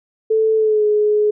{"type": "tone with pitch glide", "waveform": "sine", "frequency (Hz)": [440, 421.1], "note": ["A4", "G#4"], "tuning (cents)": [0, 24], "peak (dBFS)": -12, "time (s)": [0.3, 1.31], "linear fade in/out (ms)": 10, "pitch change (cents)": -76, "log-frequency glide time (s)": [0.56, 0.85], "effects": []}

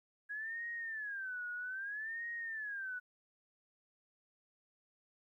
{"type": "tone with vibrato", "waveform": "sine", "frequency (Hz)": 1651, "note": "G#6", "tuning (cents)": -11, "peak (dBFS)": -39, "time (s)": [0.29, 3], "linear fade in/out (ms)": 20, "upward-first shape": "sine", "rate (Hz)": 0.62, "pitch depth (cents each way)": 220, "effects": ["13-bit"]}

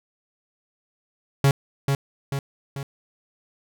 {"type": "tone with echo", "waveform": "45% pulse", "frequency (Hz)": 138.59, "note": "C#3", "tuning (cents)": 0, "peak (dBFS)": -14, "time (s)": [1.44, 1.51], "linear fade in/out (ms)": 2, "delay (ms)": 440, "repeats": 3, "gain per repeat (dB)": -5, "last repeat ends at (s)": 2.83, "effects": []}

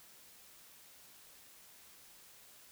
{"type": "silence", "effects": ["white hiss -59 dBFS RMS until 2.71 s"]}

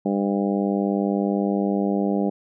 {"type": "harmonic tone", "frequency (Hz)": 99.9, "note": "G2", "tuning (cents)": 33, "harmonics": [2, 3, 4, 5, 6, 7, 8], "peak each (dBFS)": [-22, -26, -28, -30, -32, -33, -34], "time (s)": [0.05, 2.3], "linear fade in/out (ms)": 10, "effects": []}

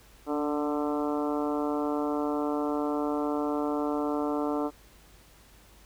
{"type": "harmonic tone with a mistuned harmonic", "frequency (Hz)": 148.2, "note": "D3", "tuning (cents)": 16, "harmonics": [2, 3, 4, 5, 6, 7, 8, 9], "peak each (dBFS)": [-29, -33, -35, -37, -39, -40, -41, -42], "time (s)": [0.26, 4.71], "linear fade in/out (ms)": 50, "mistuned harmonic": 2, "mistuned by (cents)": -21, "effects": ["added 50 Hz sine -57 dBFS peak until 5.85 s", "pink hiss -57 dBFS RMS until 5.85 s"]}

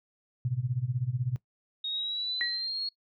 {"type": "tone with tremolo", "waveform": "sine", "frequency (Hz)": 124.9, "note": "B2", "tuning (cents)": 20, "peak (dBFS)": -24, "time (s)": [0.45, 1.36], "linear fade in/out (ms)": 0, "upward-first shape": "sine", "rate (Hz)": 16, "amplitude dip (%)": 90}
{"type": "exponential sweep", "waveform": "sine", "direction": "up", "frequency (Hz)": [3728, 4325], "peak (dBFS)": -30, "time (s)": [1.84, 2.89], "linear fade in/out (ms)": 5}
{"type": "tone with exponential decay", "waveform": "sine", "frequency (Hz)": 1913, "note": "A#6", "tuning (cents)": 44, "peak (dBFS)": -26, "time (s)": [2.41, 2.68], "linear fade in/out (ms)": 0, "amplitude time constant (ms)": 58}
{"effects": ["noise-tail reverb RT60 0.1 s tail -19 dB re dry"]}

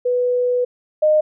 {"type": "tone pair in turn", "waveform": "sine", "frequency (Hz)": [493.9, 613.5], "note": ["B4", "D#5"], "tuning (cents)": [0, -25], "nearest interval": "major third", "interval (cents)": 375, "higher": "second", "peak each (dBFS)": [-15, -11], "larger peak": "second", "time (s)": [[0.05, 0.65], [1.02, 1.21]], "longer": "first", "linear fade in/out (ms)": 10, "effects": []}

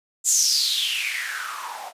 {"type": "noise with band-pass filter sweep", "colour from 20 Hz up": "blue", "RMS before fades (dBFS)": -24, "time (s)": [0.24, 1.93], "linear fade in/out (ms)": 50, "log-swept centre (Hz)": [7500, 690], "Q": 7.1, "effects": ["resampled to 32000 Hz"]}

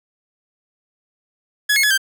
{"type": "tone with pitch steps", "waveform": "sawtooth", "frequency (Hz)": [1689, 2170, 1697, 1572], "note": ["G#6", "C#7", "G#6", "G6"], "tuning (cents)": [29, -37, 37, 4], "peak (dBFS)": -10, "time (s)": [1.69, 1.978], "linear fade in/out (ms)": 10, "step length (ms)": 72, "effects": []}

